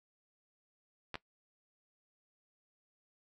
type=clicks; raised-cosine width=0.3 ms; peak=-23 dBFS; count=2; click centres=1.143 / 1.155 s; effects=noise-tail reverb RT60 0.1 s tail -19 dB re dry